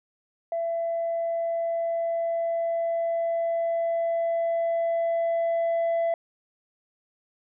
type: tone with level ramp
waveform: sine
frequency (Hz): 670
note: E5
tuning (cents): +28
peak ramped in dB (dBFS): -24 to -19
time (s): 0.52-6.14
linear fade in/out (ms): 2
effects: tanh soft clip ceiling -21 dBFS